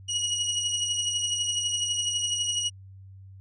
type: beating tone pair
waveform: 25% pulse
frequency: 2900 / 2912 Hz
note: F#7 / F#7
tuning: -35 / -28 cents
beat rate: 12 Hz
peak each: -23 / -29 dBFS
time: 0.08-2.7 s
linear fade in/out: 20 ms
effects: added 96 Hz sine -44 dBFS peak until 3.4 s + resampled to 22050 Hz